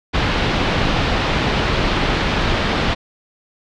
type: low-pass noise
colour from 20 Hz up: pink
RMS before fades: -18 dBFS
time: 0.13-2.95 s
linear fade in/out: 20 ms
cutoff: 4100 Hz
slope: 24 dB/octave
effects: none